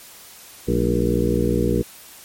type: harmonic tone with a mistuned harmonic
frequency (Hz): 59.6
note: A#1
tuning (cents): +39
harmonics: 1 / 2 / 3 / 4 / 5 / 6 / 7 / 8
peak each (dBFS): -25 / -25 / -25 / -25 / -25 / -25 / -25 / -25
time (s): 0.67-1.83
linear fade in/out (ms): 20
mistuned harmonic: 4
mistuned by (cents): -110
effects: white hiss -43 dBFS RMS until 2.24 s + MP3 64 kbps